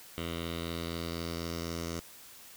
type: tone with low-pass filter sweep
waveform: 10% pulse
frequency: 84 Hz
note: E2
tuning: 33 cents sharp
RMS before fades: -37 dBFS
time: 0.18-2 s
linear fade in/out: 0 ms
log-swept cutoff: 3300 to 6300 Hz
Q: 3.4
effects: white hiss -52 dBFS RMS until 2.56 s